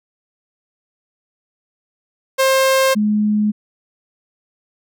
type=tone pair in turn; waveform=sawtooth / sine; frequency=531 / 210.7 Hz; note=C5 / G#3; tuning=+25 / +25 cents; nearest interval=octave + major third; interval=1600 cents; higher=first; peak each=-8 / -13 dBFS; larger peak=first; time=2.38-2.95 / 2.95-3.52 s; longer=neither; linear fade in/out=20 ms; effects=none